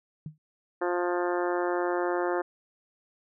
sine tone with exponential decay, 154 Hz, D#3, 17 cents flat, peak -31 dBFS, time 0.26-0.38 s, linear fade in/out 2 ms, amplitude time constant 25 ms
harmonic tone, 176.6 Hz, F3, 20 cents sharp, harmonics 2 / 3 / 4 / 5 / 6 / 7 / 8 / 9 / 10, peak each -28 / -32 / -34 / -36 / -38 / -39 / -40 / -41 / -42 dBFS, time 0.81-2.42 s, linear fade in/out 10 ms
effects none

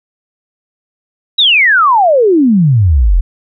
sine exponential sweep, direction down, 3951 to 38 Hz, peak -5 dBFS, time 1.38-3.21 s, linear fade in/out 10 ms, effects none

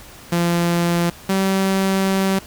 sawtooth tone pair in turn, 171.8 / 192.48 Hz, F3 / G3, -28 / -31 cents, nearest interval major second, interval 197 cents, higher second, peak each -12 dBFS, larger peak neither, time 0.32-1.1 / 1.29-2.39 s, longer second, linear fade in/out 5 ms, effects pink hiss -41 dBFS RMS until 2.46 s

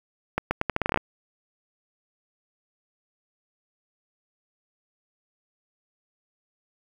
accelerating click train, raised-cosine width 0.5 ms, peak -8 dBFS, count 12, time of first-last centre 0.38-0.974 s, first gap 130 ms, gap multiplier 0.8, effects 7-bit

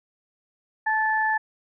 sine tone pair together, 871.1 / 1746 Hz, A5 / A6, -18 / -14 cents, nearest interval octave, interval 1204 cents, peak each -23 dBFS, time 0.86-1.38 s, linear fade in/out 10 ms, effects none

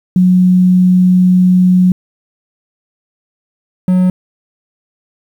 sine / triangle tone pair in turn, 182.5 / 183.17 Hz, F#3 / F#3, -24 / -17 cents, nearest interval unison, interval 7 cents, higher second, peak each -5 dBFS, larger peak neither, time 0.16-1.92 / 3.88-4.1 s, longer first, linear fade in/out 2 ms, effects 7-bit

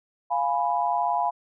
sine chord, F diminished, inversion none, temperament equal, 698.5 / 830.6 / 987.8 Hz, F5 / Ab5 / Cb6, 0 / 0 / 0 cents, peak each -26 dBFS, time 0.3-1.31 s, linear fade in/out 20 ms, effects none

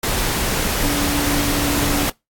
sine tone in noise, 287.7 Hz, D4, 36 cents flat, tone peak -21 dBFS, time 0.83-2.05 s, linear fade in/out 5 ms, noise pink, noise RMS -20 dBFS, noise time 0.03-2.1 s, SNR -4 dB, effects noise-tail reverb RT60 0.2 s tail -24 dB re dry + AAC 64 kbps

